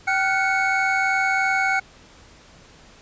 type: tone cluster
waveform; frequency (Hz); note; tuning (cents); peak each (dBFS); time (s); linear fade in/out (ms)
triangle; 772 / 1418 / 1501 / 2213; G5 / F6 / F#6 / C#7; -27 / +26 / +24 / -3; -21 / -25 / -23 / -21; 0.07-1.8; 10
effects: pink hiss -49 dBFS RMS until 3.01 s + resampled to 16000 Hz